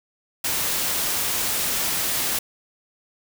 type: noise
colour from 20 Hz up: white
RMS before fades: -24 dBFS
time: 0.44-2.39 s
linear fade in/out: 5 ms
effects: none